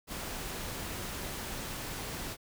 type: noise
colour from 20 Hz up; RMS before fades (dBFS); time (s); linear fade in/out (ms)
pink; -39; 0.07-2.37; 50
effects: none